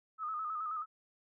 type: tone with vibrato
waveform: sine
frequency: 1260 Hz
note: D#6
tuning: 21 cents sharp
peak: -35 dBFS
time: 0.18-0.86 s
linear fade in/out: 50 ms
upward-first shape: square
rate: 9.4 Hz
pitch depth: 51 cents each way
effects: none